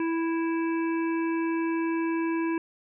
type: harmonic tone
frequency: 329.6 Hz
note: E4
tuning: in tune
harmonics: 1 / 3 / 5 / 7 / 8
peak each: -25 / -35 / -39 / -42 / -43 dBFS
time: 0-2.58 s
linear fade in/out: 2 ms
effects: none

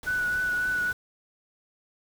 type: noise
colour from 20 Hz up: pink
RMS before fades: -42 dBFS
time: 0.03-0.93 s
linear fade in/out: 2 ms
type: tone with vibrato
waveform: sine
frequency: 1480 Hz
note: F#6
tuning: in tune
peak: -24 dBFS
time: 0.06-0.93 s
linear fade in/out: 20 ms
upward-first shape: triangle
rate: 3.6 Hz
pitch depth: 22 cents each way
effects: none

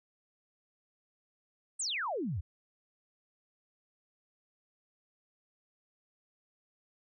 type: exponential sweep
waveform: sine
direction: down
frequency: 8790 to 72.8 Hz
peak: -32 dBFS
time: 1.79-2.41 s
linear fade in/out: 10 ms
effects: none

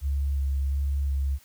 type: tone with vibrato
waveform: sine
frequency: 69.3 Hz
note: C#2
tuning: in tune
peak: -23 dBFS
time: 0.01-1.39 s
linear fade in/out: 50 ms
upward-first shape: square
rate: 1.4 Hz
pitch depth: 15 cents each way
effects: white hiss -57 dBFS RMS until 1.44 s

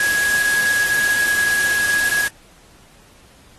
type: tone in noise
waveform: sine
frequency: 1661.2 Hz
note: G#6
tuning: in tune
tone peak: -16 dBFS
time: 0-2.28 s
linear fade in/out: 2 ms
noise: white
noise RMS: -24 dBFS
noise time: 0-2.28 s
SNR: +5 dB
effects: pink hiss -50 dBFS RMS until 3.58 s + AAC 32 kbps

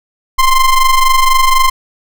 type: ring-modulated tone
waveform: square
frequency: 520 Hz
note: C5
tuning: 11 cents flat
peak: -4 dBFS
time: 0.38-1.7 s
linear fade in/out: 10 ms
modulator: 532 Hz
effects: none

